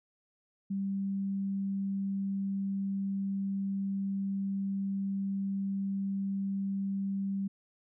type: tone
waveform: sine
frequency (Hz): 196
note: G3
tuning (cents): 0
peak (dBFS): -30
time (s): 0.7-7.48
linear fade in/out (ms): 10
effects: none